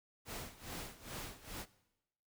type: noise with tremolo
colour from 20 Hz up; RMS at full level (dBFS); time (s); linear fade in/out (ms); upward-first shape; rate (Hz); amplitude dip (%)
pink; -44; 0.25-1.66; 50; sine; 2.4; 85
effects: noise-tail reverb RT60 0.9 s tail -19 dB re dry